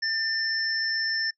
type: tone pair together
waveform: sine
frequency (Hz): 1792 / 5341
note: A6 / E8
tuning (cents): +31 / +22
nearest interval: octave + perfect fifth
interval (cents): 1891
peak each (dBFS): -27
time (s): 0.02-1.31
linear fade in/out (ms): 10
effects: noise-tail reverb RT60 0.1 s tail -26 dB re dry